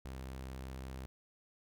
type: tone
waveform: sawtooth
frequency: 65.41 Hz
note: C2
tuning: in tune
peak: -39 dBFS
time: 0.05-1.06 s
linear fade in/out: 0 ms
effects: none